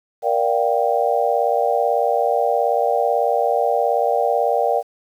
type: chord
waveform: sine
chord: G minor seventh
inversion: first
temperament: just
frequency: 470.4 / 588 / 705.6 / 784 Hz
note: Bb4 / D5 / F5 / G5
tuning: +16 / +2 / +18 / 0 cents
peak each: -21 dBFS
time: 0.22-4.83 s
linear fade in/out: 50 ms
effects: 8-bit